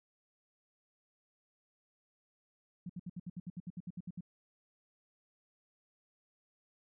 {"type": "tone bursts", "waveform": "sine", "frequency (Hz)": 177.5, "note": "F3", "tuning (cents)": 28, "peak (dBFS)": -39, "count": 14, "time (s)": [2.86, 4.208], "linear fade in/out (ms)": 5, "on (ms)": 35, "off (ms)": 66, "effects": []}